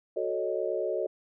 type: chord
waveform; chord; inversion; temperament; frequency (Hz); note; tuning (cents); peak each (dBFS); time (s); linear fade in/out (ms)
sine; D# half-diminished seventh; first; equal; 370 / 440 / 554.4 / 622.3; F#4 / A4 / C#5 / D#5; 0 / 0 / 0 / 0; -33; 0.16-1.07; 10
effects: none